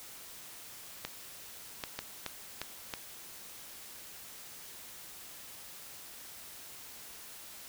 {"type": "clicks", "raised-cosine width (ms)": 0.2, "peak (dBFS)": -18, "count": 6, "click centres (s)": [1.05, 1.838, 1.99, 2.263, 2.616, 2.938], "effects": ["white hiss -49 dBFS RMS until 7.68 s"]}